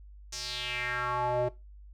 square tone with band-pass filter sweep, 123.47 Hz, B2, in tune, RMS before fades -32 dBFS, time 0.32-1.49 s, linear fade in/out 10 ms, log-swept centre 6200 to 510 Hz, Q 3.5, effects noise-tail reverb RT60 0.2 s tail -17 dB re dry + added 50 Hz sine -47 dBFS peak until 1.93 s

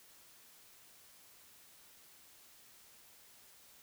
silence, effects white hiss -61 dBFS RMS until 3.82 s

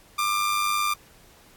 sawtooth tone with amplitude modulation, 1192 Hz, D6, 25 cents sharp, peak -16 dBFS, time 0.18-0.94 s, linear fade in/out 10 ms, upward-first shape sine, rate 99.8 Hz, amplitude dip 55%, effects pink hiss -54 dBFS RMS until 1.56 s + AAC 64 kbps

